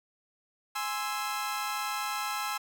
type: chord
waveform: sawtooth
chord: Ab augmented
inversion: none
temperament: equal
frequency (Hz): 830.6 / 1046.5 / 1318.5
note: Ab5 / C6 / E6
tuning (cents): 0 / 0 / 0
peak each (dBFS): -32 / -33 / -31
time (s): 0.75-2.58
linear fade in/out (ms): 10
effects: none